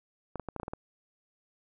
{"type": "clicks", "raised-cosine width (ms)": 1, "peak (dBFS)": -22, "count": 8, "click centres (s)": [0.357, 0.397, 0.487, 0.563, 0.599, 0.632, 0.681, 0.735], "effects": []}